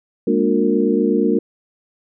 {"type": "tone cluster", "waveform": "sine", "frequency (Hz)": [207.5, 235.8, 294, 359.6, 458.3], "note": ["G#3", "A#3", "D4", "F#4", "A#4"], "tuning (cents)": [-1, 20, 2, -49, -29], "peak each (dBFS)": -20, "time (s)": [0.27, 1.39], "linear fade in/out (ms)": 5, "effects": []}